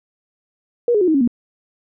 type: tone with pitch steps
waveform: sine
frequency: 478.6 / 416.6 / 362.7 / 315.8 / 274.9 / 239.3 Hz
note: A#4 / G#4 / F#4 / D#4 / C#4 / A#3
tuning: +46 / +5 / -34 / +26 / -14 / +46 cents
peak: -12 dBFS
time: 0.88-1.276 s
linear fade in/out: 2 ms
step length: 66 ms
effects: none